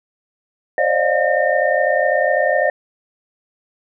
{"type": "tone cluster", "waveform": "sine", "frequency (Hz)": [532, 588, 620, 708, 1819], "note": ["C5", "D5", "D#5", "F5", "A#6"], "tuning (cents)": [29, 2, -6, 23, -43], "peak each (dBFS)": -20, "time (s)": [0.78, 2.7], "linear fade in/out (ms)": 2, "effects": []}